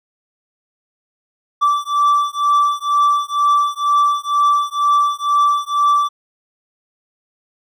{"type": "beating tone pair", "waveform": "triangle", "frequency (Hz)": [1163, 1165.1], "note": ["D6", "D6"], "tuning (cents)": [-17, -14], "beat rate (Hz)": 2.1, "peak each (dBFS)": -14, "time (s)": [1.61, 6.09], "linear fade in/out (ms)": 20, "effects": []}